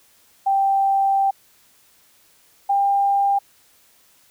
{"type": "tone pair in turn", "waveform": "sine", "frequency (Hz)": [784, 797.2], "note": ["G5", "G5"], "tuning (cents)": [0, 29], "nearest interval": "unison", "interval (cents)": 29, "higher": "second", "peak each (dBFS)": -15, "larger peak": "neither", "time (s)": [[0.46, 1.31], [2.69, 3.39]], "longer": "first", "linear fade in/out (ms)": 10, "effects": ["white hiss -56 dBFS RMS until 4.3 s"]}